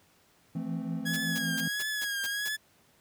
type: chord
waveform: triangle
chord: F major seventh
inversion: third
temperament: equal with one note detuned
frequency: 164.81 / 170.13 / 220 / 261.6 Hz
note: E3 / F3 / A3 / C4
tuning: 0 / -45 / 0 / 0 cents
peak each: -35 dBFS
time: 0.55-1.68 s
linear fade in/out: 5 ms
type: tone with vibrato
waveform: sawtooth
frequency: 1661.2 Hz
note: G#6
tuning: in tune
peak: -27 dBFS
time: 1.05-2.57 s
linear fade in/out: 20 ms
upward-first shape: triangle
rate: 1.5 Hz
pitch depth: 71 cents each way
type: noise bursts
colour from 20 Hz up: white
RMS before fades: -38 dBFS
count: 7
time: 1.13-2.49 s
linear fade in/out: 10 ms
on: 40 ms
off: 180 ms
effects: pink hiss -64 dBFS RMS until 3 s + high-pass 80 Hz 12 dB/octave